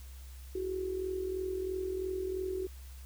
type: tone with amplitude modulation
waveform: sine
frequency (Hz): 374.2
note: F#4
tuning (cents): +20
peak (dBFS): -30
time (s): 0.55-2.67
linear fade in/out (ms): 5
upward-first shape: sine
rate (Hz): 43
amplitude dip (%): 60
effects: added 65 Hz sine -45 dBFS peak until 3.05 s + white hiss -58 dBFS RMS until 3.05 s